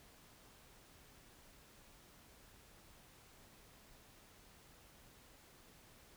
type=silence; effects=pink hiss -63 dBFS RMS until 6.16 s